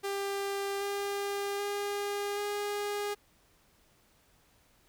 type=tone with pitch steps; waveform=sawtooth; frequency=397.3 / 401.7 / 406.1 / 410.6 Hz; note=G4 / G4 / G#4 / G#4; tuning=+23 / +42 / -39 / -20 cents; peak=-28 dBFS; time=0.03-3.15 s; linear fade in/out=20 ms; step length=780 ms; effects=pink hiss -66 dBFS RMS until 4.88 s